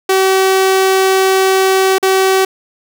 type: tone with dropouts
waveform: sawtooth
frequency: 381.4 Hz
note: G4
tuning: 47 cents flat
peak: -5 dBFS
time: 0.09-2.45 s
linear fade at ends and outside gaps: 5 ms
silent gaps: 1.984-2.027 s
effects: none